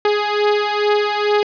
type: beating tone pair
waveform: sawtooth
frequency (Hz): 415.3 / 417.6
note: G#4 / G#4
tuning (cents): 0 / +10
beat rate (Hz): 2.3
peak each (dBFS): -13 / -15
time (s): 0.05-1.43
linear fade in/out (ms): 2
effects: resampled to 11025 Hz + 7-bit